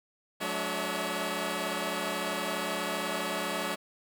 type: tone cluster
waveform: 10% pulse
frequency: 181.8 / 214.1 / 291.6 / 565 / 647 Hz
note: F#3 / A3 / D4 / C#5 / E5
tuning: -30 / -47 / -12 / +33 / -32 cents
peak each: -29 dBFS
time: 0.4-3.76 s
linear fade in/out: 20 ms
effects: none